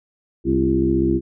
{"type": "harmonic tone with a mistuned harmonic", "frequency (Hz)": 65.41, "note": "C2", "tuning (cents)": 0, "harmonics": [1, 2, 3, 4, 5, 6], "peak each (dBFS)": [-25, -26, -24, -23, -18, -27], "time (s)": [0.44, 1.21], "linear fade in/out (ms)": 50, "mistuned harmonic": 5, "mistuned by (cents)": 54, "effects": []}